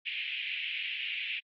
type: band-pass noise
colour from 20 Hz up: pink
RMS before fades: -36 dBFS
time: 0.05-1.4 s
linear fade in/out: 20 ms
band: 2300 to 3000 Hz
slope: 48 dB/octave
effects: AAC 32 kbps